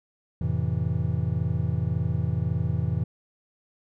triangle chord, F major seventh, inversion none, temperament just, 87.31 / 109.13 / 130.96 / 163.7 Hz, F2 / A2 / C3 / E3, 0 / -14 / +2 / -12 cents, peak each -27 dBFS, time 0.41-3.04 s, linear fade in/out 5 ms, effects none

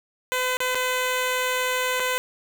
10% pulse tone with dropouts, 507 Hz, B4, 45 cents sharp, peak -14 dBFS, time 0.32-2.18 s, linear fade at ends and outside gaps 0 ms, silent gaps 0.57-0.604 / 0.748-0.754 / 1.997-2.002 s, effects 8-bit

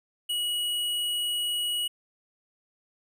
square tone, 2914 Hz, F#7, 27 cents flat, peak -27 dBFS, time 0.29-1.88 s, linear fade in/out 10 ms, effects none

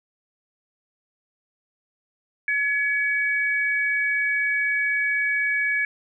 sine tone pair together, 1696 / 2264 Hz, G#6 / C#7, +36 / +36 cents, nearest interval perfect fourth, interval 500 cents, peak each -23 dBFS, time 2.48-5.85 s, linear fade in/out 2 ms, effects none

